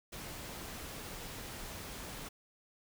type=noise; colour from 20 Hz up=pink; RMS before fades=-45 dBFS; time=0.12-2.29 s; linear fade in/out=10 ms; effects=none